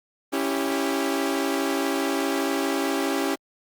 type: chord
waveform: sawtooth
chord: C# diminished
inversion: none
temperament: equal with one note detuned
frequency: 277.2 / 329.6 / 394.3 Hz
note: C#4 / E4 / G4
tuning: 0 / 0 / +10 cents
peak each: -22 / -25 / -24 dBFS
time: 0.32-3.36 s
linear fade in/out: 20 ms
effects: Opus 32 kbps